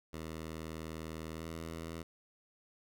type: tone with pitch glide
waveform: 10% pulse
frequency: 80 to 81.92 Hz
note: D#2 to E2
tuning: +49 to -10 cents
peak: -33 dBFS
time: 0.13-2.03 s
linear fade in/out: 5 ms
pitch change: +41 cents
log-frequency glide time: 1.35-1.49 s
effects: none